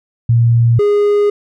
sine / triangle tone pair in turn, 117.2 / 411.8 Hz, A#2 / G#4, +10 / -15 cents, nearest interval octave + minor seventh, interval 2175 cents, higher second, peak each -7 dBFS, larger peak neither, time 0.29-0.79 / 0.79-1.3 s, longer second, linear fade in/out 5 ms, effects none

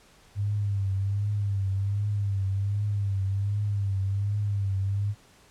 sine tone with vibrato, 100 Hz, G2, 35 cents sharp, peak -24 dBFS, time 0.35-5.15 s, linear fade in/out 50 ms, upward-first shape triangle, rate 1.3 Hz, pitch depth 70 cents each way, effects pink hiss -57 dBFS RMS until 5.5 s + low-pass 10000 Hz 12 dB/octave

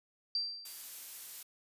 sine tone with exponential decay, 4699 Hz, D8, in tune, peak -29 dBFS, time 0.35-0.95 s, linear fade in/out 2 ms, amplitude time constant 130 ms
blue noise, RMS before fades -45 dBFS, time 0.65-1.43 s, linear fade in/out 5 ms
effects resampled to 32000 Hz

